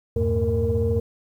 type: tone cluster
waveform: sine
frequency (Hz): 81.4 / 99.8 / 114.6 / 225.6 / 463.2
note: E2 / G2 / A#2 / A3 / A#4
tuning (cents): -21 / +32 / -29 / +44 / -11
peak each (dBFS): -24 / -24 / -30 / -29 / -22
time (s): 0.16-1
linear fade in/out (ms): 5
effects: tanh soft clip ceiling -12 dBFS + 9-bit